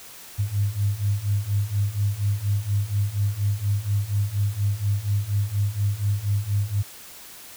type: beating tone pair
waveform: sine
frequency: 99.5 / 103.7 Hz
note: G2 / G#2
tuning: +26 / -2 cents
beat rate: 4.2 Hz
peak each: -25 / -23 dBFS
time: 0.38-6.83 s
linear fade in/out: 20 ms
effects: white hiss -43 dBFS RMS until 7.56 s